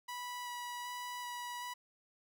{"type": "tone with vibrato", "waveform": "sawtooth", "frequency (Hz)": 978, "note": "B5", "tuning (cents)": -17, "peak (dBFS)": -37, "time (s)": [0.08, 1.74], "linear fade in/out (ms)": 10, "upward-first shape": "square", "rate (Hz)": 1.3, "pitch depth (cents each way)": 8, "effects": []}